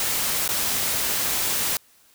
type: noise with dropouts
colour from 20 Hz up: white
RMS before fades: -24 dBFS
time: 0-1.77 s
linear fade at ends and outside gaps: 2 ms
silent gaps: 0.479-0.489 s
effects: white hiss -57 dBFS RMS until 2.14 s